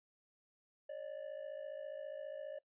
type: ring-modulated tone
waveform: triangle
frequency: 580 Hz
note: D5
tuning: 22 cents flat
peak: -38 dBFS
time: 0.89-2.59 s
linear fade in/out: 5 ms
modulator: 27.4 Hz
effects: noise-tail reverb RT60 0.1 s tail -21 dB re dry + resampled to 8000 Hz